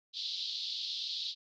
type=band-pass noise; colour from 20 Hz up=pink; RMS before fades=-38 dBFS; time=0.13-1.35 s; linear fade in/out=50 ms; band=3500 to 4600 Hz; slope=48 dB/octave; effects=none